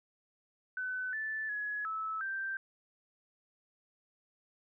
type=tone with pitch steps; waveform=sine; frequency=1509 / 1753 / 1685 / 1304 / 1568 Hz; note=F#6 / A6 / G#6 / E6 / G6; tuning=+34 / -7 / +25 / -19 / 0 cents; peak=-34 dBFS; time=0.77-2.57 s; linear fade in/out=2 ms; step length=360 ms; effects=none